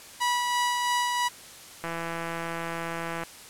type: tone with tremolo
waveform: sawtooth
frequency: 975 Hz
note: B5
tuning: 23 cents flat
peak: -19 dBFS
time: 0.2-1.29 s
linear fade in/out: 20 ms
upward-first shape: sine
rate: 3 Hz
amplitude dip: 30%
type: click train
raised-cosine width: 0.5 ms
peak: -18 dBFS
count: 234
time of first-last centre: 1.84-3.235 s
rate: 167 Hz
effects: white hiss -46 dBFS RMS until 3.49 s + low-pass 11000 Hz 12 dB/octave